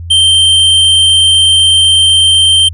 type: tone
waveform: square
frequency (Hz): 3136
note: G7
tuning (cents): 0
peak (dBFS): -5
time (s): 0.1-2.69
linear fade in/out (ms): 10
effects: added 85 Hz sine -21 dBFS peak until 2.73 s + resampled to 24000 Hz